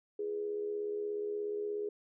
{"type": "tone with amplitude modulation", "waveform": "sine", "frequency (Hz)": 415.3, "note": "G#4", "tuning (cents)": 0, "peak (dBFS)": -31, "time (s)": [0.19, 1.89], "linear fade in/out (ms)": 5, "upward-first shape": "sine", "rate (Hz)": 76.8, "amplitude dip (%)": 55, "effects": []}